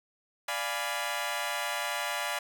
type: chord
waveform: 15% pulse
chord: D diminished seventh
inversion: none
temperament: equal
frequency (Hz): 587.3 / 698.5 / 830.6 / 987.8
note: D5 / F5 / Ab5 / Cb6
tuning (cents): 0 / 0 / 0 / 0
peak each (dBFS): -30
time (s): 0.48-2.39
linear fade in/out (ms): 5
effects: none